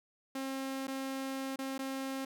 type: tone with dropouts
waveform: sawtooth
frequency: 267.9 Hz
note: C4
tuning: 41 cents sharp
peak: -32 dBFS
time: 0.35-2.25 s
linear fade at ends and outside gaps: 5 ms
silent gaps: 0.871-0.879 / 1.56-1.588 / 1.78-1.79 s
effects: none